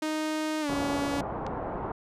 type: tone with pitch glide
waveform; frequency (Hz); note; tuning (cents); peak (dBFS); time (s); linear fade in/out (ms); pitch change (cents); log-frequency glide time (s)
sawtooth; 310.2 to 282.8; D#4 to C#4; -5 to +35; -24; 0.02-1.21; 5; -160; 0.61-0.69
type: low-pass noise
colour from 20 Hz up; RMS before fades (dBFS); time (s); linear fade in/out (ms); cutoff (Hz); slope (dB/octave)
white; -34; 0.69-1.92; 5; 990; 24
type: click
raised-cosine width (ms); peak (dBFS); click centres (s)
0.2; -24; 1.466
effects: low-pass 10000 Hz 12 dB/octave